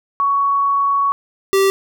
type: tone pair in turn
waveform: sine / square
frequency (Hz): 1118 / 389.4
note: C#6 / G4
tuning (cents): +14 / -12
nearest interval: octave + tritone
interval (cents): 1826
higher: first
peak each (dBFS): -13 / -12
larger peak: second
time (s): 0.2-1.12 / 1.53-1.7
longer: first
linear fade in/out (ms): 0
effects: none